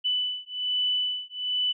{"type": "beating tone pair", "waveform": "sine", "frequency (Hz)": [2987, 2988.2], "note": ["F#7", "F#7"], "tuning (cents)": [16, 16], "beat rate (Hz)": 1.2, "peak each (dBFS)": -28, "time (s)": [0.04, 1.73], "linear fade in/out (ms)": 20, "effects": []}